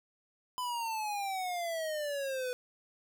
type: exponential sweep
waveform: square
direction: down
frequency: 1010 to 493.9 Hz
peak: -34 dBFS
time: 0.58-2.53 s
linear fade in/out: 0 ms
effects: none